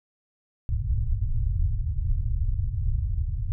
pink low-pass noise, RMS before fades -25 dBFS, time 0.69-3.52 s, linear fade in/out 0 ms, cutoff 120 Hz, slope 48 dB/octave, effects none

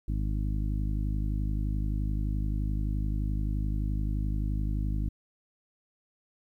harmonic tone, 51.6 Hz, G#1, 10 cents flat, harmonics 1 / 2 / 3 / 4 / 5 / 6, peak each -28 / -34 / -38 / -40 / -42 / -44 dBFS, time 0.08-5.09 s, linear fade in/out 5 ms, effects 11-bit

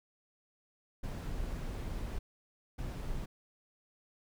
brown noise bursts at uneven times, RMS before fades -38 dBFS, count 2, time 1.03-2.19 / 2.78-3.26 s, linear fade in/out 10 ms, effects none

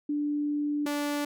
sine / sawtooth tone pair in turn, 293.7 / 291 Hz, D4 / D4, 0 / -16 cents, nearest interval unison, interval 16 cents, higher first, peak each -26 / -24 dBFS, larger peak second, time 0.09-0.86 / 0.86-1.25 s, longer first, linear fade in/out 5 ms, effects none

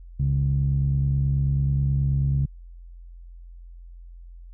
sawtooth tone with low-pass filter, 69.3 Hz, C#2, in tune, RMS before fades -22 dBFS, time 0.19-2.46 s, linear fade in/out 10 ms, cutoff 140 Hz, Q 4.3, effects added 43 Hz sine -40 dBFS peak until 4.53 s

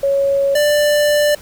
sine / square tone pair in turn, 554.4 / 591.1 Hz, C#5 / D5, 0 / +11 cents, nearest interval minor second, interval 111 cents, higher second, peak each -12 dBFS, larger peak neither, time 0.03-0.55 / 0.55-1.35 s, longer second, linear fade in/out 5 ms, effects pink hiss -40 dBFS RMS until 1.41 s

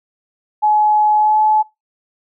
sine tone with pitch glide, 848 to 858.8 Hz, G#5 to A5, +36 to -42 cents, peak -10 dBFS, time 0.62-1.63 s, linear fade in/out 20 ms, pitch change +22 cents, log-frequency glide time 1.16-1.39 s, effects noise-tail reverb RT60 0.2 s tail -22 dB re dry

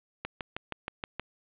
click train, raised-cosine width 0.3 ms, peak -17 dBFS, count 7, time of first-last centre 0.25-1.196 s, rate 6.34 Hz, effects resampled to 8000 Hz + 8-bit

